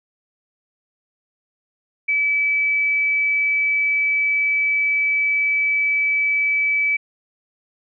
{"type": "tone", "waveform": "sine", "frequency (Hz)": 2299, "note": "D7", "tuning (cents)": -37, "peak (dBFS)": -16, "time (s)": [2.08, 6.97], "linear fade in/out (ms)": 10, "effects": []}